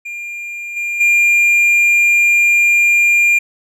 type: tone with level steps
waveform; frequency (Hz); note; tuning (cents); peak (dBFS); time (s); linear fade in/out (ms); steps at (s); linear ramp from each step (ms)
triangle; 2400; D7; +37; -22 / -16 / -7; 0.05-3.39; 10; 0.76 / 1; 10
effects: none